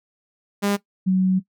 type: tone pair in turn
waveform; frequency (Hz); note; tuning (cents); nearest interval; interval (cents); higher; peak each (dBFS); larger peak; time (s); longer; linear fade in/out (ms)
sawtooth / sine; 202.1 / 186.93; G#3 / F#3; -47 / +18; minor second; 135; first; -15; neither; 0.62-0.77 / 1.06-1.4; second; 20
effects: noise-tail reverb RT60 0.1 s tail -17 dB re dry